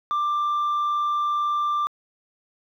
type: tone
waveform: sine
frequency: 1183 Hz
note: D6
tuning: 12 cents sharp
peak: -18 dBFS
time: 0.11-1.87 s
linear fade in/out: 0 ms
effects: tanh soft clip ceiling -20 dBFS + 10-bit